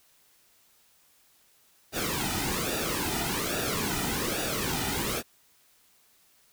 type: noise with flanger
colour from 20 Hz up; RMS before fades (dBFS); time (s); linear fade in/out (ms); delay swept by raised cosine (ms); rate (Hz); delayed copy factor
pink; -30; 1.92-5.23; 50; 0.94 to 1.86; 1.2; -0.7
effects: white hiss -63 dBFS RMS until 6.52 s